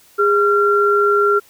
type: tone pair together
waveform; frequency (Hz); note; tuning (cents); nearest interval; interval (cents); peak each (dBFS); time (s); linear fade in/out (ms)
sine; 408.2 / 1373; G#4 / F6; -30 / -30; octave + major sixth; 2100; -14; 0.18-1.4; 20
effects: white hiss -50 dBFS RMS until 1.49 s